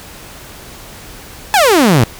sawtooth exponential sweep, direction down, 884 to 105.4 Hz, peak -3 dBFS, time 1.54-2.04 s, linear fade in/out 0 ms, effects pink hiss -34 dBFS RMS until 2.19 s

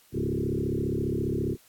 sine tone with frequency modulation, 241.7 Hz, B3, 37 cents flat, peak -25 dBFS, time 0.12-1.57 s, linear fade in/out 50 ms, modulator 34.8 Hz, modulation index 4.8, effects white hiss -59 dBFS RMS until 1.68 s + AAC 64 kbps

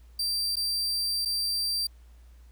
40% pulse tone with dropouts, 4699 Hz, D8, in tune, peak -25 dBFS, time 0.19-1.87 s, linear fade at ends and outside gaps 5 ms, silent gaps 0.557-0.567 / 1.251-1.256 s, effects added 59 Hz sine -49 dBFS peak until 2.51 s + pink hiss -66 dBFS RMS until 2.51 s

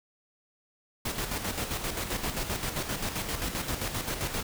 pink noise with tremolo, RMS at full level -31 dBFS, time 1.05-4.43 s, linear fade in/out 5 ms, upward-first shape square, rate 7.6 Hz, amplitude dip 50%, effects none

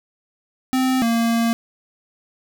square tone pair in turn, 259.2 / 230.9 Hz, C4 / A#3, -16 / -16 cents, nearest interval major second, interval 200 cents, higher first, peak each -17 dBFS, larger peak neither, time 0.73-1.02 / 1.02-1.53 s, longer second, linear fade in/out 0 ms, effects none

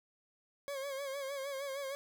40% pulse tone with vibrato, 550 Hz, C#5, 14 cents flat, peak -37 dBFS, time 0.68-1.95 s, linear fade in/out 0 ms, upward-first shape sine, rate 6.5 Hz, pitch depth 63 cents each way, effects none

